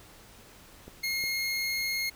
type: clicks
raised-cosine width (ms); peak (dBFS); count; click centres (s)
2; -31 / -31; 2; 0.88 / 1.239
type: tone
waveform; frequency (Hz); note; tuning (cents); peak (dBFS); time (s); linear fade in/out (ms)
25% pulse; 2149; C7; +46; -25; 1.03-2.1; 10
effects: pink hiss -53 dBFS RMS until 2.15 s